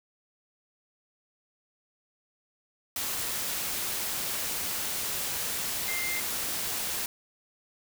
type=tone in noise; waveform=sine; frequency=2095 Hz; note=C7; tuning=2 cents sharp; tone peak=-32 dBFS; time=5.88-6.2 s; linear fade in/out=2 ms; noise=white; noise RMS=-32 dBFS; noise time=2.96-7.06 s; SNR=-3 dB; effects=none